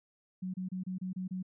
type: tone bursts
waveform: sine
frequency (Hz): 185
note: F#3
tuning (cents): 0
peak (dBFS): -34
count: 7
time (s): 0.42-1.428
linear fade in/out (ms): 10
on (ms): 120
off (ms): 28
effects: none